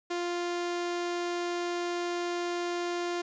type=tone; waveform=sawtooth; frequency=349.2 Hz; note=F4; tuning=in tune; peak=-26 dBFS; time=0.1-3.22 s; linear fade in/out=10 ms; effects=resampled to 16000 Hz + 10-bit